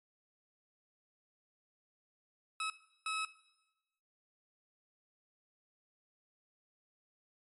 20% pulse tone bursts at uneven times, 1289 Hz, E6, 39 cents flat, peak -30 dBFS, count 2, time 2.6-2.7 / 3.06-3.25 s, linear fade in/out 2 ms, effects noise-tail reverb RT60 1.0 s tail -17 dB re dry + MP3 48 kbps

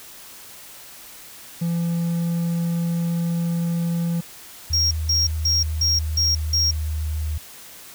triangle tone, 169.4 Hz, E3, 48 cents sharp, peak -18 dBFS, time 1.61-4.21 s, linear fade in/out 10 ms
sine tone with pitch glide, 78.8 to 77.09 Hz, D#2 to D#2, +23 to -15 cents, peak -22 dBFS, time 4.7-7.38 s, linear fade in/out 5 ms, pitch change -38 cents, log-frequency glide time 5.2-6.94 s
triangle tone bursts, 5588 Hz, F8, in tune, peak -16 dBFS, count 6, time 4.73-6.71 s, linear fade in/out 5 ms, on 180 ms, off 180 ms
effects white hiss -42 dBFS RMS until 7.94 s

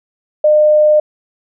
sine tone, 606 Hz, D#5, 46 cents flat, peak -6 dBFS, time 0.44-1 s, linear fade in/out 5 ms, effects none

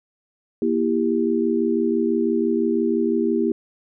sine chord, E diminished, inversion second, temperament just, 237.3 / 329.6 / 395.6 Hz, Bb3 / E4 / G4, +31 / 0 / +16 cents, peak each -22 dBFS, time 0.62-3.52 s, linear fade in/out 2 ms, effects none

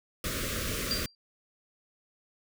pink band-stop noise, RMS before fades -33 dBFS, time 0.24-1.06 s, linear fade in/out 2 ms, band 630 to 1100 Hz, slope 96 dB/octave
sine tone with exponential decay, 4730 Hz, D8, 12 cents sharp, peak -25 dBFS, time 0.91-1.15 s, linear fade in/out 1 ms, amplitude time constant 52 ms
effects none

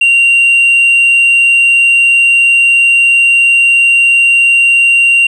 sine tone with tanh clipping, 2763 Hz, F7, 19 cents flat, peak -5 dBFS, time 0.01-5.27 s, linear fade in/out 5 ms, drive 1 dB, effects none

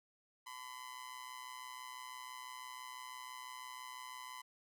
sawtooth tone with amplitude modulation, 1012 Hz, B5, 42 cents sharp, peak -40 dBFS, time 0.46-4.42 s, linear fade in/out 10 ms, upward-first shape sine, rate 126 Hz, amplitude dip 75%, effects none

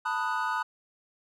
triangle chord, B dominant seventh, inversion third, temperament equal with one note detuned, 886.1 / 987.8 / 1244.5 / 1480 Hz, A5 / B5 / D#6 / F#6, +12 / 0 / 0 / 0 cents, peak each -31 dBFS, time 0.05-0.63 s, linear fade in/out 10 ms, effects none

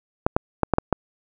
clicks, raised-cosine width 1 ms, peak -3 dBFS, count 6, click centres 0.265 / 0.365 / 0.633 / 0.737 / 0.784 / 0.927 s, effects none

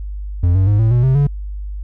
triangle tone with pitch steps, 87.7 / 95.09 / 103.1 / 111.78 / 121.19 / 131.4 / 142.47 Hz, F2 / F#2 / G#2 / A2 / B2 / C3 / C#3, +8 / +48 / -12 / +28 / -32 / +8 / +48 cents, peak -8 dBFS, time 0.43-1.27 s, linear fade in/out 5 ms, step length 120 ms, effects added 50 Hz sine -23 dBFS peak until 1.83 s

